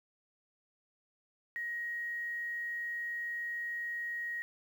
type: tone with quantisation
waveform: sine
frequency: 1887 Hz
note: A#6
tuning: 21 cents sharp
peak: -35 dBFS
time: 1.56-4.42 s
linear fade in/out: 0 ms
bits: 10
effects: none